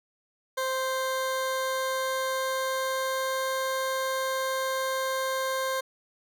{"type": "tone with pitch glide", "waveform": "20% pulse", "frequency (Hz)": [523, 526.9], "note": ["C5", "C5"], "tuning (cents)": [-1, 12], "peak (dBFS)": -22, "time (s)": [0.57, 5.81], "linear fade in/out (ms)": 10, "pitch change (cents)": 13, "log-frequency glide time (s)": [0.7, 3.5], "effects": []}